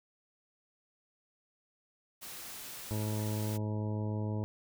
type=noise; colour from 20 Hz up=white; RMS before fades=-45 dBFS; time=2.21-3.58 s; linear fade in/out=20 ms
type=harmonic tone; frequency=106.5 Hz; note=G#2; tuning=44 cents sharp; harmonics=1 / 2 / 3 / 4 / 5 / 6 / 8 / 9; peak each=-33 / -39 / -43 / -45 / -47 / -49 / -51 / -52 dBFS; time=2.91-4.44 s; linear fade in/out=0 ms
effects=none